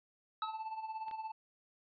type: tone with exponential decay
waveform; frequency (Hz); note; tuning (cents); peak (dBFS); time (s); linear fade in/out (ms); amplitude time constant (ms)
square; 1283; E6; -47; -34; 0.42-0.64; 1; 47
type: tone with tremolo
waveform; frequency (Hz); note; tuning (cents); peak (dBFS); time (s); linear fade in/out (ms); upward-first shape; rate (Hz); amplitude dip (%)
triangle; 880; A5; 0; -35; 0.42-1.32; 10; sine; 17; 65
type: clicks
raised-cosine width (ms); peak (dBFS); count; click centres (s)
0.3; -40 / -36; 2; 1.083 / 1.112
effects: resampled to 11025 Hz